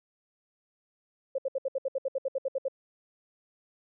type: tone bursts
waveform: sine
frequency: 535 Hz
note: C5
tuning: 38 cents sharp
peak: -26 dBFS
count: 14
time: 1.35-2.683 s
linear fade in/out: 5 ms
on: 33 ms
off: 67 ms
effects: none